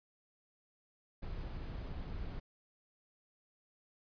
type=noise; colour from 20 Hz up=brown; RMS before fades=-42 dBFS; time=1.22-2.4 s; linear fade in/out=10 ms; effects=resampled to 11025 Hz